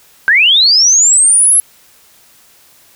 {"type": "linear sweep", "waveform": "sine", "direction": "up", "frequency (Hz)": [1521, 11175], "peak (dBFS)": -5, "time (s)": [0.28, 1.6], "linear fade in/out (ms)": 0, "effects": ["white hiss -46 dBFS RMS until 2.95 s"]}